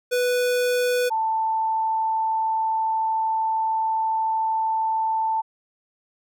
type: tone pair in turn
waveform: square / sine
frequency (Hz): 493.9 / 886.4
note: B4 / A5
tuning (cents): 0 / +13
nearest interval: minor seventh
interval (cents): 1013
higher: second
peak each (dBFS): -20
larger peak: neither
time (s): 0.11-1.1 / 1.1-5.42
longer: second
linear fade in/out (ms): 20
effects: none